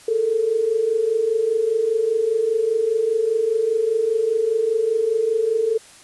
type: tone pair together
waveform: sine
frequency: 426.6 / 451.6 Hz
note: G#4 / A4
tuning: +46 / +45 cents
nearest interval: minor second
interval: 99 cents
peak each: -23 / -18 dBFS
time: 0.08-5.78 s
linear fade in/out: 5 ms
effects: white hiss -46 dBFS RMS until 6.03 s + resampled to 24000 Hz